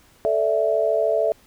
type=chord; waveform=sine; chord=A suspended fourth; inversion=none; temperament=just; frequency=440 / 586.7 / 660 Hz; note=A4 / D5 / E5; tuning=0 / -2 / +2 cents; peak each=-23 / -23 / -20 dBFS; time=0.25-1.32 s; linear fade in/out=0 ms; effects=pink hiss -55 dBFS RMS until 1.46 s